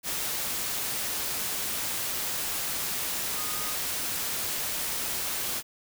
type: tone in noise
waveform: sine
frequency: 1238 Hz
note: D#6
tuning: 9 cents flat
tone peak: -40 dBFS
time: 3.34-3.77 s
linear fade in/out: 50 ms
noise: white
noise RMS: -31 dBFS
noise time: 0.03-5.63 s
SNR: -12 dB
effects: none